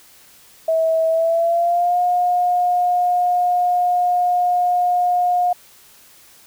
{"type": "tone with pitch glide", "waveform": "sine", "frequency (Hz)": [648, 714.9], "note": ["E5", "F5"], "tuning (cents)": [-30, 40], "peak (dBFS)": -14, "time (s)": [0.68, 5.53], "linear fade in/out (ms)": 5, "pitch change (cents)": 170, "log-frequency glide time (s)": [1.09, 1.99], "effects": ["white hiss -48 dBFS RMS until 6.46 s"]}